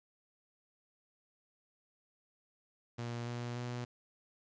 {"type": "tone with pitch steps", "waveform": "sawtooth", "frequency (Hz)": [118.8, 120.39, 122], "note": ["A#2", "B2", "B2"], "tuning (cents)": [33, -44, -21], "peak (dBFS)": -34, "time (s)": [2.98, 3.85], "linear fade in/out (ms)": 10, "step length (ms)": 290, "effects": ["resampled to 16000 Hz", "11-bit"]}